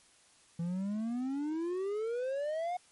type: exponential sweep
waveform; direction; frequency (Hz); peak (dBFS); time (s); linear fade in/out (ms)
triangle; up; 165.4 to 732; -30; 0.59-2.77; 5
effects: white hiss -63 dBFS RMS until 2.91 s + MP3 48 kbps